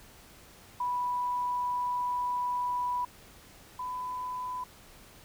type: tone pair in turn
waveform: sine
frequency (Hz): 985 / 1001.6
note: B5 / B5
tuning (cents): -5 / +24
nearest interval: unison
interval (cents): 29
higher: second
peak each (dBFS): -28 / -33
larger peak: first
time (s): 0.8-3.05 / 3.79-4.64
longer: first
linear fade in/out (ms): 5
effects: pink hiss -54 dBFS RMS until 5.24 s